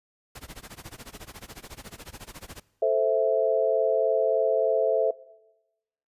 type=noise with tremolo; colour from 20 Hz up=pink; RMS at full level=-40 dBFS; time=0.35-2.6 s; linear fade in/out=5 ms; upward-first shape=sine; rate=14 Hz; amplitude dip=95%
type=chord; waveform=sine; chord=A minor; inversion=none; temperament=equal; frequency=440 / 523.3 / 659.3 Hz; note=A4 / C5 / E5; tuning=0 / 0 / 0 cents; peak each=-25 / -25 / -23 dBFS; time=2.82-5.11 s; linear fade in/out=5 ms
effects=noise-tail reverb RT60 1.0 s tail -21 dB re dry + resampled to 32000 Hz